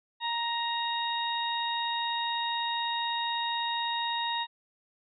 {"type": "harmonic tone", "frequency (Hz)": 936, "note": "A#5", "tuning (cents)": 7, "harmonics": [1, 2, 3, 4], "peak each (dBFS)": [-31, -37, -40, -33], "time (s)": [0.2, 4.47], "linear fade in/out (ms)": 50, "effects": []}